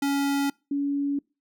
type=tone pair in turn; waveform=square / sine; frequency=280.1 / 282.7 Hz; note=C#4 / C#4; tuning=+18 / +34 cents; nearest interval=unison; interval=16 cents; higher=second; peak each=-23 dBFS; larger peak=neither; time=0.02-0.5 / 0.71-1.19 s; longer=neither; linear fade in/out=5 ms; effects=noise-tail reverb RT60 0.3 s tail -26 dB re dry